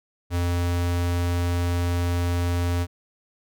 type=tone; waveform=square; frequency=87.31 Hz; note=F2; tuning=in tune; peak=-22 dBFS; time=0.3-2.87 s; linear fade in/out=50 ms; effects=none